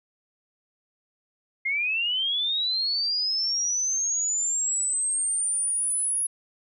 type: linear sweep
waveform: sine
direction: up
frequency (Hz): 2100 to 10548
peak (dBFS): -23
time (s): 1.65-6.27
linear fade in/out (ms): 10
effects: none